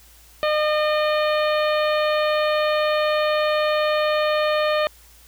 harmonic tone with a mistuned harmonic, 608 Hz, D#5, 40 cents flat, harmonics 1 / 2 / 3 / 4 / 5 / 6 / 7, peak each -19 / -25 / -29 / -31 / -33 / -35 / -36 dBFS, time 0.43-4.87 s, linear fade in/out 0 ms, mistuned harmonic 7, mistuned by +19 cents, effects added 57 Hz sine -51 dBFS peak until 5.27 s + white hiss -51 dBFS RMS until 5.27 s

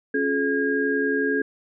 sine tone cluster, 276 / 354.5 / 425.9 / 1629 Hz, C#4 / F4 / G#4 / G#6, -7 / +26 / +44 / -34 cents, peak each -25 / -33 / -24 / -25 dBFS, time 0.14-1.42 s, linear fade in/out 5 ms, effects none

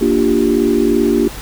sine chord, G minor seventh, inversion first, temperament equal, 233.1 / 293.7 / 349.2 / 392 Hz, Bb3 / D4 / F4 / G4, 0 / 0 / 0 / 0 cents, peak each -16 dBFS, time 0.01-1.28 s, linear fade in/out 5 ms, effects added 50 Hz sine -31 dBFS peak until 1.41 s + pink hiss -31 dBFS RMS until 1.41 s

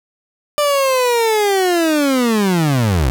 30% pulse linear sweep, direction down, 595 to 58.27 Hz, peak -10 dBFS, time 0.58-3.1 s, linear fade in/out 0 ms, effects none

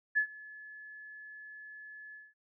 sine tone with ADSR envelope, 1715 Hz, A6, 45 cents flat, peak -23 dBFS, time 0.15-2.34 s, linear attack 25 ms, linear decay 88 ms, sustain -23 dB, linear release 200 ms, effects none

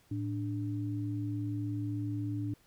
sine tone pair together, 110 / 293.5 Hz, A2 / D4, 0 / -1 cents, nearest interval octave + perfect fourth, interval 1699 cents, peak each -34 / -36 dBFS, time 0.11-2.54 s, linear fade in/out 5 ms, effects pink hiss -66 dBFS RMS until 2.66 s

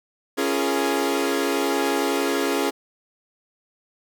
sawtooth chord, Bb minor seventh, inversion first, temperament equal with one note detuned, 277.2 / 343.8 / 415.3 / 466.2 Hz, Db4 / F4 / Ab4 / Bb4, 0 / -27 / 0 / 0 cents, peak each -21 / -23 / -21 / -26 dBFS, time 0.37-2.71 s, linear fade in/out 20 ms, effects none

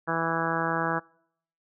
harmonic tone, 164.81 Hz, E3, in tune, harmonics 1 / 2 / 3 / 4 / 5 / 6 / 7 / 8 / 9 / 10, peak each -34 / -34 / -34 / -34 / -34 / -34 / -34 / -34 / -34 / -34 dBFS, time 0.07-1 s, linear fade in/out 20 ms, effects noise-tail reverb RT60 0.7 s tail -26 dB re dry

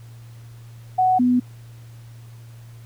sine tone pair in turn, 743 / 247.9 Hz, F#5 / B3, +7 / +7 cents, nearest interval octave + perfect fifth, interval 1900 cents, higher first, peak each -14 dBFS, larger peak neither, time 0.98-1.19 / 1.19-1.4 s, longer neither, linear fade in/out 10 ms, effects added 116 Hz sine -39 dBFS peak until 2.85 s + pink hiss -54 dBFS RMS until 2.85 s

